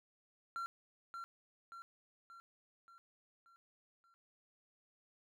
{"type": "tone with echo", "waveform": "triangle", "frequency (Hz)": 1367, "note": "F6", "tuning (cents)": -37, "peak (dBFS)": -37, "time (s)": [0.56, 0.66], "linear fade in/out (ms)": 0, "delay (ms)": 580, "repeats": 6, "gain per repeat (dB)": -5, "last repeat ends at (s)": 4.14, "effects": []}